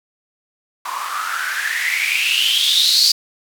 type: noise with band-pass filter sweep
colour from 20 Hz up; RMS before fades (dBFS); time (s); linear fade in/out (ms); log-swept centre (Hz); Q
blue; -18; 0.85-3.12; 5; 990 to 4700; 9.4
effects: none